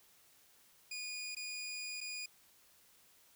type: tone with dropouts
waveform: 20% pulse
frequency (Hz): 2455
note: D#7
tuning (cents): -24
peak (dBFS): -36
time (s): 0.91-2.26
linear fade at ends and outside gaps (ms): 5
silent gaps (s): 1.35-1.366 / 2.006-2.011
effects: white hiss -66 dBFS RMS until 3.35 s